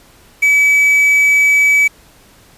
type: tone with quantisation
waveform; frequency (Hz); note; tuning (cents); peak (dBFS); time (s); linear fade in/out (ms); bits
triangle; 2288; D7; -46; -6; 0.42-1.88; 10; 5
effects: pink hiss -46 dBFS RMS until 2.57 s + resampled to 32000 Hz